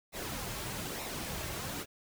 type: noise with flanger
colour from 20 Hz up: pink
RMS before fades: -39 dBFS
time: 0.12-1.86 s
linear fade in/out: 50 ms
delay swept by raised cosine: 0.63 to 4.13 ms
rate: 1.1 Hz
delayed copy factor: -0.5
effects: none